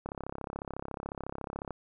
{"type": "click train", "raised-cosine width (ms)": 1, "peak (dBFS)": -23, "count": 57, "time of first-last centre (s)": [0.06, 1.707], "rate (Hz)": 34, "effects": []}